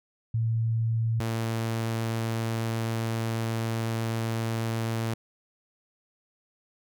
sine / sawtooth tone pair in turn, 113.5 / 113.5 Hz, A#2 / A#2, -46 / -46 cents, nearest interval unison, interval 0 cents, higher neither, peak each -23 dBFS, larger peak neither, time 0.34-1.2 / 1.2-5.14 s, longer second, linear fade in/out 5 ms, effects none

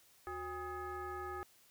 sine tone with frequency modulation, 811 Hz, G#5, 41 cents flat, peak -40 dBFS, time 0.27-1.43 s, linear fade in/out 0 ms, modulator 444 Hz, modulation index 1.6, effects white hiss -66 dBFS RMS until 1.7 s

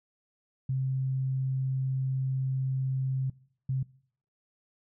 sine tone bursts at uneven times, 132.1 Hz, C3, 17 cents sharp, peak -26 dBFS, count 2, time 0.69-3.3 / 3.69-3.83 s, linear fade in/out 5 ms, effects noise-tail reverb RT60 0.6 s tail -23 dB re dry

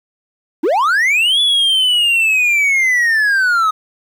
triangle linear two-way sweep, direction up then down, 265.8 to 3449 to 1250 Hz, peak -9 dBFS, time 0.63-3.71 s, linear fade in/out 10 ms, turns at 1.4 s, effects 8-bit

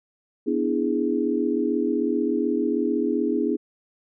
sine chord, E dominant seventh, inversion second, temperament equal, 246.9 / 293.7 / 329.6 / 415.3 Hz, B3 / D4 / E4 / G#4, 0 / 0 / 0 / 0 cents, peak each -26 dBFS, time 0.46-3.57 s, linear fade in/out 20 ms, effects none

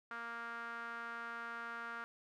sawtooth tone with band-pass filter, 233.1 Hz, A#3, in tune, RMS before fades -45 dBFS, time 0.11-2.04 s, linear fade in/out 0 ms, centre 1400 Hz, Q 4.5, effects none

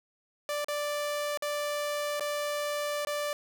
sawtooth tone with dropouts, 587.3 Hz, D5, in tune, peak -26 dBFS, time 0.49-3.33 s, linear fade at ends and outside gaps 1 ms, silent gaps 0.645-0.684 / 1.374-1.423 / 2.197-2.207 / 3.05-3.071 s, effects none

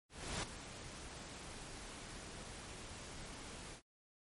pink noise with ADSR envelope, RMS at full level -39 dBFS, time 0.09-3.82 s, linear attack 340 ms, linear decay 7 ms, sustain -11 dB, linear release 90 ms, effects MP3 48 kbps

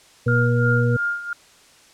harmonic tone, 120 Hz, B2, 49 cents flat, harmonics 1 / 2 / 4, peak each -17 / -25 / -23 dBFS, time 0.26-0.97 s, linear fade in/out 10 ms
sine tone with tremolo, 1409 Hz, F6, 15 cents sharp, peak -19 dBFS, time 0.28-1.33 s, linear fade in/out 2 ms, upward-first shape sine, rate 2.9 Hz, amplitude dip 75%
effects white hiss -51 dBFS RMS until 1.93 s + low-pass 8000 Hz 12 dB/octave

